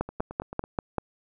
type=two click trains; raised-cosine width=1 ms; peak=-12 / -23 dBFS; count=6 / 6; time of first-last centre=0.01-0.983 / 0.09-0.639 s; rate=5.14 / 9.1 Hz; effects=none